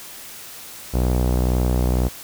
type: tone with low-pass filter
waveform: sawtooth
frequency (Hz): 62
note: B1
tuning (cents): +7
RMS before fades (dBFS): -19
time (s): 0.93-2.09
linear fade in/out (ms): 20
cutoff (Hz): 710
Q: 1
effects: white hiss -38 dBFS RMS until 2.23 s

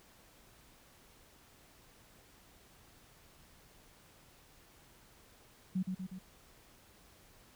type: tone with echo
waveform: sine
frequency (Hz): 186.1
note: F#3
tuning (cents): +10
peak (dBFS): -30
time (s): 5.75-5.83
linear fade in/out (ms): 10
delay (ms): 120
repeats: 3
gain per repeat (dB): -4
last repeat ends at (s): 6.19
effects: pink hiss -62 dBFS RMS until 7.55 s

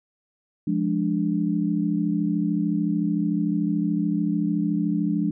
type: chord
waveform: sine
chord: D diminished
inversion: first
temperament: equal with one note detuned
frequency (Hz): 174.11 / 207.7 / 293.7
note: F3 / Ab3 / D4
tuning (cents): -5 / 0 / 0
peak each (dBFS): -25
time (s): 0.67-5.31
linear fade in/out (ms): 5
effects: none

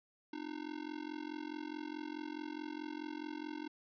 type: tone with amplitude modulation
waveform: square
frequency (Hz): 304.1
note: D#4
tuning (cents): -40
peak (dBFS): -38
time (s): 0.33-3.68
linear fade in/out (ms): 5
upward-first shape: sine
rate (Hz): 44.7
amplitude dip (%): 95
effects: resampled to 11025 Hz

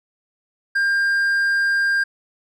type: tone with hard clipping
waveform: sine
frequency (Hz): 1600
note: G6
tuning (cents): +35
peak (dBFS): -17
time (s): 0.75-2.04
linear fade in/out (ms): 10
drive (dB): 3
effects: none

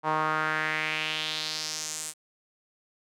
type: tone with band-pass filter sweep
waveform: sawtooth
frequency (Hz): 155.56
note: D#3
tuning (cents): 0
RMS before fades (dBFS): -30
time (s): 0.03-2.14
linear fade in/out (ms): 50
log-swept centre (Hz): 940 to 8700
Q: 2.9
effects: none

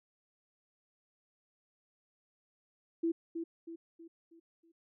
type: tone with echo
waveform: sine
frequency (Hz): 332.1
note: E4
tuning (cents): +13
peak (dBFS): -28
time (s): 3.03-3.12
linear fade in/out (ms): 10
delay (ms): 320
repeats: 5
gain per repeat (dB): -7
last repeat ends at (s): 4.72
effects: none

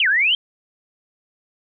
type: exponential two-way sweep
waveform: sine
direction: down then up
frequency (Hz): 3230 to 1480 to 3230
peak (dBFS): -14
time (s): 0-0.35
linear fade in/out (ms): 2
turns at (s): 0.08
effects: none

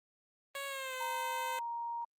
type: tone with pitch glide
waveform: 10% pulse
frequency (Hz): 554.4 to 514.3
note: C#5 to C5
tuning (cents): 0 to -30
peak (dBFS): -30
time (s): 0.55-1.59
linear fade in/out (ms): 2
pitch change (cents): -130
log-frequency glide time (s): 0.67-0.95
type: tone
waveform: sine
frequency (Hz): 937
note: A#5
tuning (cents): +9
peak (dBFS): -36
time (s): 1-2.05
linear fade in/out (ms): 10
effects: Opus 24 kbps

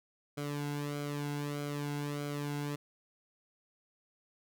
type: tone with flanger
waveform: sawtooth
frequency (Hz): 145.2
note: D3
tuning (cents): -19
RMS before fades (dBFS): -37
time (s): 0.37-2.76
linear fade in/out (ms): 10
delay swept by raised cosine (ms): 1.1 to 1.68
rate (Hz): 1.6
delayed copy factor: -0.7
effects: none

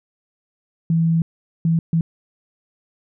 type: tone bursts at uneven times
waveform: sine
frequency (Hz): 164.6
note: E3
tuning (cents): -2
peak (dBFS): -14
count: 3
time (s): 0.9-1.22 / 1.65-1.79 / 1.93-2.01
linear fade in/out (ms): 2
effects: none

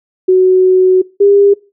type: tone pair in turn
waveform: sine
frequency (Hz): 371.5 / 402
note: F#4 / G4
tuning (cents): +7 / +44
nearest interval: minor second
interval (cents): 137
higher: second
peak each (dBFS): -4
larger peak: neither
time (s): 0.28-1.02 / 1.2-1.54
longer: first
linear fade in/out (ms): 10
effects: noise-tail reverb RT60 0.3 s tail -22 dB re dry

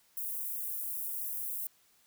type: high-pass noise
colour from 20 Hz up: white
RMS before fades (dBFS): -37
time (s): 0.17-1.67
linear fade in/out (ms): 2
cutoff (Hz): 11000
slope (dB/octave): 24
effects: white hiss -67 dBFS RMS until 2.06 s

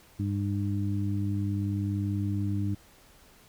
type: harmonic tone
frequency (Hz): 100.6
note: G2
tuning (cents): +45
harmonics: 1 / 2 / 3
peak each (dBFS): -28 / -33 / -34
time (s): 0.19-2.75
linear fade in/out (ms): 10
effects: pink hiss -57 dBFS RMS until 3.48 s

